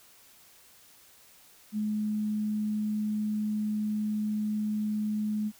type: tone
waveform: sine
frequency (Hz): 212.2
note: G#3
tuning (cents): +38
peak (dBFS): -27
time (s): 1.72-5.52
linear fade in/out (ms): 50
effects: white hiss -57 dBFS RMS until 5.59 s